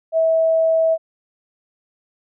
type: tone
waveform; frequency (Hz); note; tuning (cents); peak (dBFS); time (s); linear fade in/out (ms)
sine; 649; E5; -27; -13; 0.12-0.98; 50
effects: none